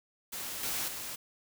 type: noise with level steps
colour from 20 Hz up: white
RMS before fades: -39 / -34 / -40 dBFS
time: 0.32-1.16 s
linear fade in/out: 10 ms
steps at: 0.63 / 0.88 s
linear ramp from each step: 2 ms
effects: none